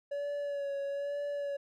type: tone with vibrato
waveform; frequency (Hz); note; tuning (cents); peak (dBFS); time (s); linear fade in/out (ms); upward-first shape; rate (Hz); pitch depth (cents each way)
triangle; 567; C#5; +39; -31; 0.11-1.57; 10; sine; 1.1; 28
effects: none